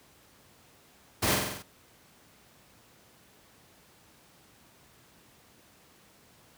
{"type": "noise with echo", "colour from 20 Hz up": "pink", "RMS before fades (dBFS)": -26, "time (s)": [1.22, 1.35], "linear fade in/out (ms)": 10, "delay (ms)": 46, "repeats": 6, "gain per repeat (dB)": -3, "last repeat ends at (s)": 1.626, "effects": ["pink hiss -59 dBFS RMS until 6.57 s", "high-pass 80 Hz 12 dB/octave"]}